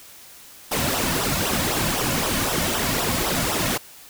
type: noise with flanger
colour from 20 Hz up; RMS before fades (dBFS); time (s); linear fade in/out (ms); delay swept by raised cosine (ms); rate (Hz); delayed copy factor
pink; -23; 0.71-3.78; 10; 0.44 to 2.54; 3.9; -0.7
effects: white hiss -45 dBFS RMS until 4.09 s